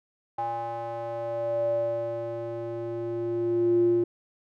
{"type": "tone with band-pass filter sweep", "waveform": "square", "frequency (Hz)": 116.54, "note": "A#2", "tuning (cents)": 0, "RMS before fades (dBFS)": -28, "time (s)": [0.38, 4.04], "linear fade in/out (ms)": 5, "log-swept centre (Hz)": [800, 330], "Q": 9.5, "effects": []}